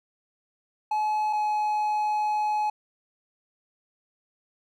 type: tone pair in turn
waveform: triangle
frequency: 853 / 846.6 Hz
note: G#5 / G#5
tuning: +46 / +33 cents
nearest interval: unison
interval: 13 cents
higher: first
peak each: -21 dBFS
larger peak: neither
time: 0.91-1.33 / 1.33-2.7 s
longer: second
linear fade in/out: 5 ms
effects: none